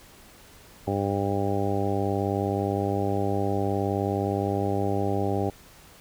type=harmonic tone; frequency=99.4 Hz; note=G2; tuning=25 cents sharp; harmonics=1 / 2 / 3 / 4 / 5 / 6 / 7 / 8; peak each=-29 / -32 / -31 / -30 / -34 / -34 / -36 / -32 dBFS; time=0.87-5.5 s; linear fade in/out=5 ms; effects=pink hiss -51 dBFS RMS until 6 s